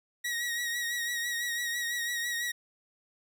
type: tone with vibrato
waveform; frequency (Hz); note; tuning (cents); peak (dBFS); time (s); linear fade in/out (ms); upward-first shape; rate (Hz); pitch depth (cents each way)
sawtooth; 1899; A#6; +32; -27; 0.24-2.52; 10; triangle; 6; 46
effects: none